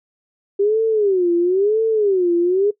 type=tone with vibrato; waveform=sine; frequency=392 Hz; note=G4; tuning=in tune; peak=-13 dBFS; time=0.59-2.71 s; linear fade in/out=10 ms; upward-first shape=sine; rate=0.99 Hz; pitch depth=230 cents each way; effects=noise-tail reverb RT60 0.1 s tail -20 dB re dry